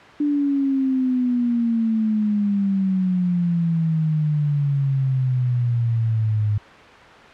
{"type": "exponential sweep", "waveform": "sine", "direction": "down", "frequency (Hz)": [295.3, 103.8], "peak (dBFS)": -17, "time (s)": [0.2, 6.58], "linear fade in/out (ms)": 5, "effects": ["white hiss -42 dBFS RMS until 7.33 s", "low-pass 2000 Hz 12 dB/octave"]}